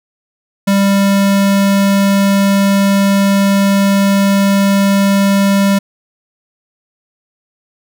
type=tone; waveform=square; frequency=197.8 Hz; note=G3; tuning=16 cents sharp; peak=-9 dBFS; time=0.67-5.79 s; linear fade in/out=10 ms; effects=none